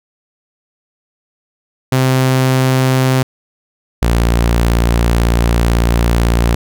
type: tone pair in turn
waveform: sawtooth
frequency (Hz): 130.3 / 58.04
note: C3 / A#1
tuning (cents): -7 / -7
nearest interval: octave + major second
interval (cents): 1400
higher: first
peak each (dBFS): -6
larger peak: neither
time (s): 1.92-3.23 / 4.02-6.55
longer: second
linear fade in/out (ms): 5
effects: none